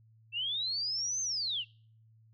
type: linear two-way sweep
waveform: sine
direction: up then down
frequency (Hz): 2637 to 6340 to 2637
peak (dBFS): -31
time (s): 0.32-1.65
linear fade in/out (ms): 50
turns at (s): 1.21
effects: noise-tail reverb RT60 0.5 s tail -24 dB re dry + added 111 Hz sine -59 dBFS peak until 2.33 s